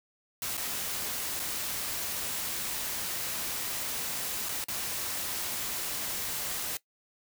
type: noise with dropouts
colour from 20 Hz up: white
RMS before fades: -34 dBFS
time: 0.42-6.77 s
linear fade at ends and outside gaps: 1 ms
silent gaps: 0.57-0.577 / 1.395-1.399 / 4.487-4.491 / 4.641-4.684 s
effects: noise-tail reverb RT60 0.1 s tail -19 dB re dry